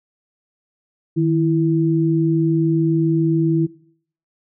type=tone pair together; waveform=sine; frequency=156.59 / 329.6 Hz; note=D#3 / E4; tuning=+11 / 0 cents; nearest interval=octave + minor second; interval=1289 cents; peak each=-17 dBFS; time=1.16-3.67 s; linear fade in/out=20 ms; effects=noise-tail reverb RT60 0.6 s tail -20 dB re dry